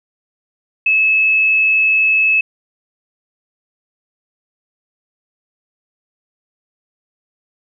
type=tone; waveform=sine; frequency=2596 Hz; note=E7; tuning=27 cents flat; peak=-10 dBFS; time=0.86-2.41 s; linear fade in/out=5 ms; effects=none